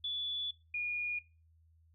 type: tone pair in turn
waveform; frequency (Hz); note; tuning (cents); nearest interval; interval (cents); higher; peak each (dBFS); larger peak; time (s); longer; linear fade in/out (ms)
sine; 3446 / 2437; A7 / D#7; -37 / -37; tritone; 600; first; -34 / -33; second; 0.04-0.51 / 0.74-1.19; first; 5
effects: noise-tail reverb RT60 0.3 s tail -19 dB re dry + added 81 Hz sine -63 dBFS peak until 1.94 s